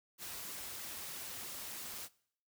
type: noise with flanger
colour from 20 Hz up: white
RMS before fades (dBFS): -45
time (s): 0.18-2.09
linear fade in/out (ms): 50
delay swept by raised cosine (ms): 1.2 to 7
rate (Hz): 3.1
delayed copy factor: -0.5
effects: noise-tail reverb RT60 0.6 s tail -21 dB re dry